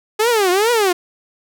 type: tone with vibrato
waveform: sawtooth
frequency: 415.3 Hz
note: G#4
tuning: in tune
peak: -9 dBFS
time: 0.19-0.93 s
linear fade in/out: 10 ms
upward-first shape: triangle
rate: 2.4 Hz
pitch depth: 300 cents each way
effects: none